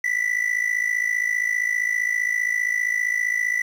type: tone with amplitude modulation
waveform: triangle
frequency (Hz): 1975.5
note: B6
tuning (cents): 0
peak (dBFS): -15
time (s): 0.04-3.62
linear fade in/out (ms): 5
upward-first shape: sine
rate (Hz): 55.2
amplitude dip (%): 80
effects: 8-bit